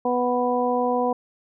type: harmonic tone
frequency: 246.9 Hz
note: B3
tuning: in tune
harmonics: 1 / 2 / 3 / 4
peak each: -26 / -23 / -25 / -27 dBFS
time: 0.05-1.13 s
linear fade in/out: 5 ms
effects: none